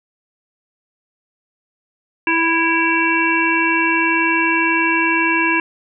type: harmonic tone with a mistuned harmonic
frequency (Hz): 329.6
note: E4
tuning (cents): 0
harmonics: 1 / 3 / 5 / 7 / 8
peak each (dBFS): -20 / -20 / -20 / -20 / -20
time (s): 2.27-5.6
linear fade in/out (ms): 2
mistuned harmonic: 8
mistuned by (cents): +48
effects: none